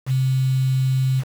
sine tone with quantisation, 131.3 Hz, C3, 6 cents sharp, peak -16 dBFS, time 0.06-1.24 s, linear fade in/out 50 ms, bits 6, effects none

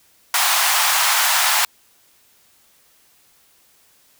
pink high-pass noise, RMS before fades -17 dBFS, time 0.34-1.65 s, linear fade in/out 2 ms, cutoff 740 Hz, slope 48 dB/octave, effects white hiss -56 dBFS RMS until 4.19 s

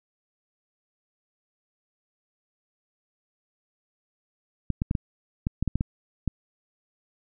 clicks, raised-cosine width 5 ms, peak -12 dBFS, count 10, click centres 4.703 / 4.819 / 4.911 / 4.952 / 5.469 / 5.626 / 5.677 / 5.756 / 5.809 / 6.277 s, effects none

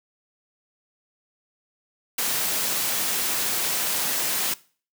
white noise, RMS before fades -25 dBFS, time 2.18-4.54 s, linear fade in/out 5 ms, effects noise-tail reverb RT60 0.4 s tail -20 dB re dry + high-pass 150 Hz 12 dB/octave

